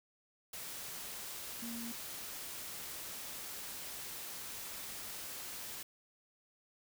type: tone in noise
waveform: sine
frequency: 233.1 Hz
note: A#3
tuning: in tune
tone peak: -42 dBFS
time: 1.62-1.92 s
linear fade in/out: 5 ms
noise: white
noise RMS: -45 dBFS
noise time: 0.53-5.83 s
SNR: 0 dB
effects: none